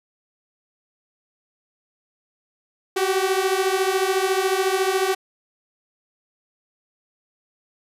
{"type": "beating tone pair", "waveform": "sawtooth", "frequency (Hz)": [373.8, 387.8], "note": ["F#4", "G4"], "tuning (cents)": [18, -19], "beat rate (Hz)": 14, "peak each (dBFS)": -18, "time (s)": [2.96, 5.15], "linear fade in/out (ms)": 10, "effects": ["resampled to 32000 Hz"]}